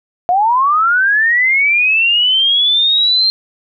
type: linear sweep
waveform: sine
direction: up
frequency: 693 to 4186 Hz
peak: -9 dBFS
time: 0.29-3.3 s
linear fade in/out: 0 ms
effects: none